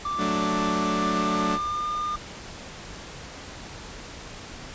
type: tone with pitch glide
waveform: triangle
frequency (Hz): 1174.7 to 1209.1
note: D6 to D#6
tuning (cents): 0 to -50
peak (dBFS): -24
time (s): 0.05-2.16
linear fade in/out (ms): 5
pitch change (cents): +50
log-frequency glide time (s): 0.87-1.91
type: chord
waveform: sawtooth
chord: D major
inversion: first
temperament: equal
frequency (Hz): 185 / 220 / 293.7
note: F#3 / A3 / D4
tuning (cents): 0 / 0 / 0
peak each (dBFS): -25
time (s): 0.17-1.59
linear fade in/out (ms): 50
effects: pink hiss -40 dBFS RMS until 4.74 s + resampled to 16000 Hz